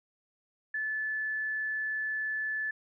sine tone, 1737 Hz, A6, 23 cents flat, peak -30 dBFS, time 0.74-2.71 s, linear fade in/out 5 ms, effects none

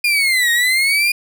35% pulse linear two-way sweep, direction down then up, 2436 to 1859 to 2436 Hz, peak -11 dBFS, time 0.04-1.12 s, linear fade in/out 5 ms, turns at 0.51 s, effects none

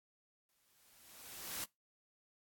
white noise with exponential growth, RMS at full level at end -40 dBFS, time 0.49-1.64 s, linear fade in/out 0 ms, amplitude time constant 250 ms, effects noise-tail reverb RT60 0.2 s tail -23 dB re dry + AAC 64 kbps

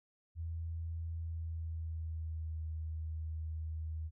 sine tone with pitch glide, 82.41 to 79.37 Hz, E2 to D#2, 0 to +35 cents, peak -37 dBFS, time 0.35-4.11 s, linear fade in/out 50 ms, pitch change -65 cents, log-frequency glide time 1.16-2.65 s, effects none

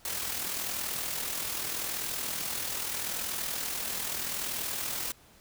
white noise with amplitude modulation, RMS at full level -32 dBFS, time 0.05-5.12 s, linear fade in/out 2 ms, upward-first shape sine, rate 40.8 Hz, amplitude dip 45%, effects pink hiss -58 dBFS RMS until 5.4 s

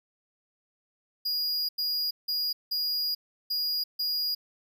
square tone bursts at uneven times, 4871 Hz, D#8, 38 cents flat, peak -27 dBFS, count 6, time 1.25-1.69 / 1.78-2.11 / 2.28-2.53 / 2.71-3.15 / 3.5-3.84 / 3.99-4.35 s, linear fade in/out 10 ms, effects none

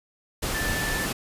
sine tone in noise, 1760 Hz, A6, in tune, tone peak -29 dBFS, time 0.54-1.06 s, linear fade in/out 10 ms, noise pink, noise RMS -28 dBFS, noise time 0.42-1.13 s, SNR -4 dB, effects resampled to 32000 Hz

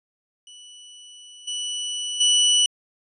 sawtooth tone with level steps, 2960 Hz, F#7, in tune, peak -39 / -23 / -12 dBFS, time 0.47-2.66 s, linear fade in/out 2 ms, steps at 1.47 / 2.2 s, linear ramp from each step 10 ms, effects resampled to 24000 Hz

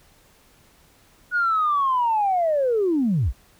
sine linear sweep, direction down, 1468 to 41.2 Hz, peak -17 dBFS, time 1.31-3.33 s, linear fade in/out 50 ms, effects tanh soft clip ceiling -13 dBFS + pink hiss -56 dBFS RMS until 3.59 s

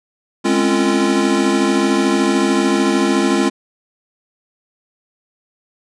square tone cluster, 207.9 / 259.6 / 273.1 / 344.3 / 451.6 Hz, G#3 / C4 / C#4 / F4 / A4, +2 / -13 / -26 / -25 / +45 cents, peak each -20 / -23 / -19 / -18 / -26 dBFS, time 0.44-3.5 s, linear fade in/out 20 ms, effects resampled to 22050 Hz

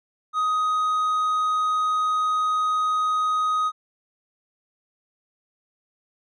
triangle tone, 1253 Hz, D#6, 12 cents sharp, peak -18 dBFS, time 0.33-3.72 s, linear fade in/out 50 ms, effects resampled to 22050 Hz

